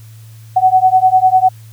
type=beating tone pair; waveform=sine; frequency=743 / 753 Hz; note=F#5 / F#5; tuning=+7 / +30 cents; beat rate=10 Hz; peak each=-10 dBFS; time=0.56-1.49 s; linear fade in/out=10 ms; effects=added 111 Hz sine -34 dBFS peak until 1.72 s + white hiss -48 dBFS RMS until 1.72 s